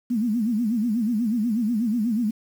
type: tone with vibrato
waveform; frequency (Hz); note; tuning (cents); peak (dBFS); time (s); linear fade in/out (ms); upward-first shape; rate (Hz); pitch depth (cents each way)
sine; 225.8; A3; +45; -20; 0.1-2.31; 10; sine; 8.2; 160
effects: 8-bit